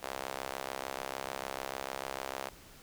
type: tone with high-pass filter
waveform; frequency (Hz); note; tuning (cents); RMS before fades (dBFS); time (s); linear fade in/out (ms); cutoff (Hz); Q
sawtooth; 66.7; C2; +34; -40; 0.02-2.5; 20; 630; 1.4
effects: pink hiss -55 dBFS RMS until 2.82 s